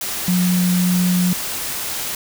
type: tone in noise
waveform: sine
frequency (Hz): 180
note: F#3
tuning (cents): -47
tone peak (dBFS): -14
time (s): 0.28-1.33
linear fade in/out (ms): 2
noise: white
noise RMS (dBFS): -25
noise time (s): 0.01-2.15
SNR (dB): +8
effects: none